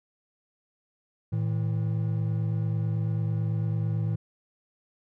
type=tone pair together; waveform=triangle; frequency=111.4 / 160.48 Hz; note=A2 / E3; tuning=+22 / -46 cents; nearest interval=tritone; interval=632 cents; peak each=-24 / -28 dBFS; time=1.32-4.16 s; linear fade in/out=10 ms; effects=none